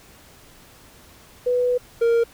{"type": "tone pair in turn", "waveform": ["sine", "triangle"], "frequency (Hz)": [493.9, 465.5], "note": ["B4", "A#4"], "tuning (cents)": [0, -2], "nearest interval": "minor second", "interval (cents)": 102, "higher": "first", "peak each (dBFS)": [-17, -13], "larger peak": "second", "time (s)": [[1.46, 1.78], [2.01, 2.24]], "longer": "first", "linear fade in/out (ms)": 10, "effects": ["pink hiss -49 dBFS RMS until 2.33 s"]}